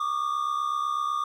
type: tone pair together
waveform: triangle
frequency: 1144 / 1212 Hz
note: D6 / D#6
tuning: -46 / -46 cents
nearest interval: minor second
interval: 100 cents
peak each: -28 / -25 dBFS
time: 0-1.24 s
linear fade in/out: 5 ms
effects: none